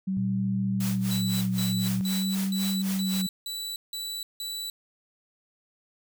sine tone with vibrato, 190 Hz, F#3, 46 cents sharp, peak -25 dBFS, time 0.07-3.27 s, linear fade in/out 10 ms, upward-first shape sine, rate 0.49 Hz, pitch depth 28 cents each way
sine tone, 118.6 Hz, A#2, 30 cents sharp, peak -30 dBFS, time 0.17-2.01 s, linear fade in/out 0 ms
white noise with tremolo, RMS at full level -35 dBFS, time 0.8-3.22 s, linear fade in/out 5 ms, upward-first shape sine, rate 3.9 Hz, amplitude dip 90%
sawtooth tone bursts, 3951 Hz, B7, in tune, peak -29 dBFS, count 8, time 1.11-4.7 s, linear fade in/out 2 ms, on 300 ms, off 170 ms
effects none

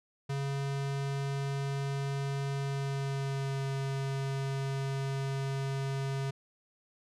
square tone with pitch glide, 138.59 to 136.29 Hz, C#3 to C#3, 0 to -29 cents, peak -32 dBFS, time 0.29-6.31 s, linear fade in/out 10 ms, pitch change -29 cents, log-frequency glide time 2.63-3.65 s, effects low-pass 8000 Hz 12 dB/octave

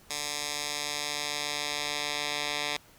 10% pulse tone with band-pass filter sweep, 146.83 Hz, D3, in tune, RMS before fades -33 dBFS, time 0.1-2.77 s, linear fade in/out 5 ms, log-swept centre 6200 to 3600 Hz, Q 1, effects pink hiss -57 dBFS RMS until 2.98 s

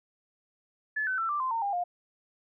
sine tone with pitch steps, 1724 / 1518.3 / 1337.1 / 1177.5 / 1037 / 913.3 / 804.3 / 708.3 Hz, A6 / F#6 / E6 / D6 / C6 / A#5 / G5 / F5, -36 / +44 / +24 / +4 / -16 / -36 / +44 / +24 cents, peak -27 dBFS, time 0.96-1.84 s, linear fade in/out 10 ms, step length 110 ms, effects none

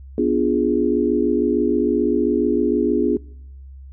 sine chord, B diminished seventh, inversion none, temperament equal, 246.9 / 293.7 / 349.2 / 415.3 Hz, B3 / D4 / F4 / Ab4, 0 / 0 / 0 / 0 cents, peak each -21 dBFS, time 0.18-3.17 s, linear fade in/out 2 ms, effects noise-tail reverb RT60 0.8 s tail -25 dB re dry + added 67 Hz sine -36 dBFS peak until 3.92 s

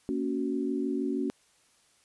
sine chord, F# major, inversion first, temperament just, 231.2 / 277.5 / 370 Hz, A#3 / C#4 / F#4, -14 / +2 / 0 cents, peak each -33 / -30 / -33 dBFS, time 0.09-1.3 s, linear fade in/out 0 ms, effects white hiss -65 dBFS RMS until 2.04 s + resampled to 24000 Hz

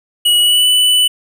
square tone with pitch glide, 2918 to 2981 Hz, F#7 to F#7, -25 to +12 cents, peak -9 dBFS, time 0.25-1.08 s, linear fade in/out 10 ms, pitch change +37 cents, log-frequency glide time 0.39-0.67 s, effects none

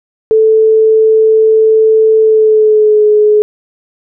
sine tone with pitch glide, 439.4 to 422.7 Hz, A4 to G#4, -2 to +31 cents, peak -4 dBFS, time 0.31-3.42 s, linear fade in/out 0 ms, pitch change -67 cents, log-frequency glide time 2.2-3.06 s, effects none

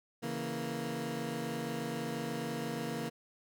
20% pulse chord, A# diminished, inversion first, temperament equal, 138.59 / 164.81 / 233.1 Hz, C#3 / E3 / A#3, 0 / 0 / 0 cents, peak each -37 / -36 / -33 dBFS, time 0.22-3.1 s, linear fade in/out 20 ms, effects none

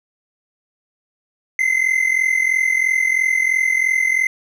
triangle tone pair together, 2050 / 2093 Hz, C7 / C7, -36 / 0 cents, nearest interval unison, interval 36 cents, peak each -15 / -17 dBFS, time 1.59-4.27 s, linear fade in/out 2 ms, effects none

